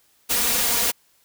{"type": "noise with comb filter", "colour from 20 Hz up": "white", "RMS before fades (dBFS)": -21, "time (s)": [0.29, 0.92], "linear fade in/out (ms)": 20, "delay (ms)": 4.2, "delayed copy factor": 0.75, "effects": ["white hiss -61 dBFS RMS until 1.24 s"]}